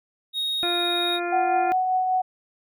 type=tone; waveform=triangle; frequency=3747 Hz; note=A#7; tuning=8 cents sharp; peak=-22 dBFS; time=0.33-1.2 s; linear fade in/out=50 ms
type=harmonic tone; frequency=348.7 Hz; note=F4; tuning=3 cents flat; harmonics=1 / 2 / 3 / 4 / 5 / 6 / 7; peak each=-28 / -29 / -41 / -32 / -39 / -44 / -36 dBFS; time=0.63-1.72 s; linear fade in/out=0 ms
type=tone with tremolo; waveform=sine; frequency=743 Hz; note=F#5; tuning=7 cents sharp; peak=-18 dBFS; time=1.32-2.22 s; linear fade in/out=10 ms; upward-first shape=triangle; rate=5.1 Hz; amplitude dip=35%
effects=none